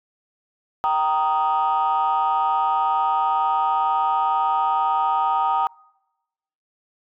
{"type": "chord", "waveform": "sine", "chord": "Eb major", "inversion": "first", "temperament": "just", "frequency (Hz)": [777.8, 933.4, 1244.5], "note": ["G5", "Bb5", "Eb6"], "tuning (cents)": [-14, 2, 0], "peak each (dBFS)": [-21, -20, -22], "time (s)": [0.84, 5.67], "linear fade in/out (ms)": 0, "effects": ["noise-tail reverb RT60 1.0 s tail -26 dB re dry", "tanh soft clip ceiling -12 dBFS"]}